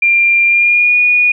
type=tone with pitch glide; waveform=sine; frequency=2385 to 2453 Hz; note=D7 to D#7; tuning=+26 to -25 cents; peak=-7 dBFS; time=0.02-1.32 s; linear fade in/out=5 ms; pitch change=+49 cents; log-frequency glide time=0.46-0.97 s; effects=none